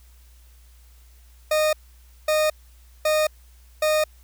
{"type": "tone bursts", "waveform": "40% pulse", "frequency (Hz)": 616, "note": "D#5", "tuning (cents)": -17, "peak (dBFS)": -17, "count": 4, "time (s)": [1.51, 4.04], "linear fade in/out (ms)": 5, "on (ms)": 220, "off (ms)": 550, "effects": ["added 60 Hz sine -48 dBFS peak until 4.23 s", "white hiss -59 dBFS RMS until 4.23 s"]}